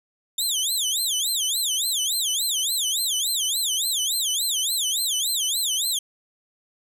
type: tone with vibrato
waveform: 20% pulse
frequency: 3520 Hz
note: A7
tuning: in tune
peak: -16 dBFS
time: 0.38-5.99 s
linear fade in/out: 5 ms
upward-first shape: sine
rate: 3.5 Hz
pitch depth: 290 cents each way
effects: none